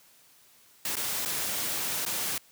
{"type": "noise with dropouts", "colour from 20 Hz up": "white", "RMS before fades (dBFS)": -31, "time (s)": [0.85, 2.38], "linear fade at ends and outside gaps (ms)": 2, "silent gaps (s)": [[0.956, 0.967], [1.251, 1.257], [2.052, 2.062]], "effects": ["white hiss -59 dBFS RMS until 2.51 s", "high-pass 80 Hz 12 dB/octave"]}